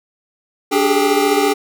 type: tone cluster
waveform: square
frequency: 289.8 / 391.5 / 410.9 / 425.7 / 792 Hz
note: D4 / G4 / G#4 / G#4 / G5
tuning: -23 / -2 / -18 / +43 / +18 cents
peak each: -20 dBFS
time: 0.71-1.54 s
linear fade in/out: 20 ms
effects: none